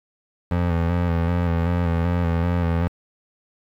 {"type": "tone with vibrato", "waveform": "25% pulse", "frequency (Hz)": 85.6, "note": "F2", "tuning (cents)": -34, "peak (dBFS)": -15, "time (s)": [0.51, 2.88], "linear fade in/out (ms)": 5, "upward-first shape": "square", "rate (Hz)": 2.6, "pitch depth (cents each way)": 36, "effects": ["low-pass 2000 Hz 12 dB/octave", "8-bit"]}